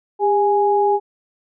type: tone pair together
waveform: sine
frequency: 402.3 / 830.6 Hz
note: G4 / G#5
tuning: +45 / 0 cents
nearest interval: octave + minor second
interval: 1255 cents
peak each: -16 dBFS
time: 0.19-1 s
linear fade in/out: 50 ms
effects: none